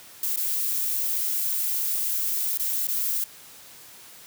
violet noise with dropouts, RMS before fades -26 dBFS, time 0.23-3.24 s, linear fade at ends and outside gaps 2 ms, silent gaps 0.361-0.372 / 2.575-2.596 / 2.871-2.885 s, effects white hiss -47 dBFS RMS until 4.26 s + high-pass 60 Hz 12 dB/octave

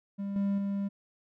triangle tone with level steps, 199.1 Hz, G3, 27 cents sharp, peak -30 / -24 / -27 dBFS, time 0.18-0.89 s, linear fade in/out 20 ms, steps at 0.36 / 0.58 s, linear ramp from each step 2 ms, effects none

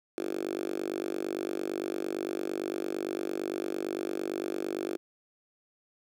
5% pulse tone with high-pass filter, 48.83 Hz, G1, 6 cents flat, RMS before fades -34 dBFS, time 0.18-4.97 s, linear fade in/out 0 ms, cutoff 350 Hz, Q 4.7, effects none

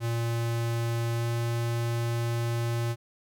square tone with pitch glide, 116.54 to 117.28 Hz, A#2 to A#2, 0 to +11 cents, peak -27 dBFS, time 0-2.96 s, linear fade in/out 50 ms, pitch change +11 cents, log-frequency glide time 1.13-1.27 s, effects none

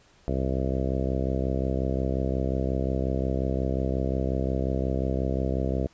harmonic tone, 65.6 Hz, C2, 5 cents sharp, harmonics 1 / 2 / 3 / 4 / 5 / 6 / 7 / 8 / 9 / 10, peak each -28 / -31 / -33 / -34 / -35 / -36 / -36 / -37 / -38 / -38 dBFS, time 0.28-5.87 s, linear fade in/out 0 ms, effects pink hiss -59 dBFS RMS until 5.93 s + resampled to 16000 Hz

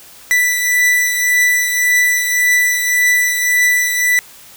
45% pulse beating tone pair, 1975.5 / 1977.3 Hz, B6 / B6, 0 / +2 cents, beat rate 1.8 Hz, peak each -12 / -20 dBFS, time 0.31-4.19 s, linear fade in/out 0 ms, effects white hiss -40 dBFS RMS until 4.56 s

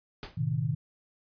pink noise with exponential decay, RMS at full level -37 dBFS, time 0.23-0.42 s, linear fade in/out 0 ms, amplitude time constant 40 ms
sine chord, A diminished, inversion none, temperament equal with one note detuned, 110 / 128.12 / 155.56 Hz, A2 / C3 / Eb3, 0 / -36 / 0 cents, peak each -33 / -30 / -30 dBFS, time 0.37-0.75 s, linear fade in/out 10 ms
effects resampled to 11025 Hz

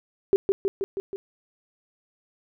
sine tone with echo, 390.8 Hz, G4, 5 cents flat, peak -14 dBFS, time 0.33-0.36 s, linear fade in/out 0 ms, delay 160 ms, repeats 5, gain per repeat -3 dB, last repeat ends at 1.16 s, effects none

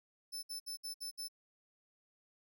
sawtooth tone bursts, 5274 Hz, E8, in tune, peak -38 dBFS, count 6, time 0.32-1.285 s, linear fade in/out 20 ms, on 110 ms, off 61 ms, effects none

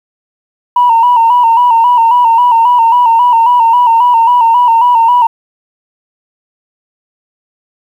sine tone with vibrato, 945 Hz, A#5, 23 cents sharp, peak -3 dBFS, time 0.76-5.27 s, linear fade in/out 5 ms, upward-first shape square, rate 3.7 Hz, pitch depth 59 cents each way, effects tanh soft clip ceiling 0 dBFS + 7-bit

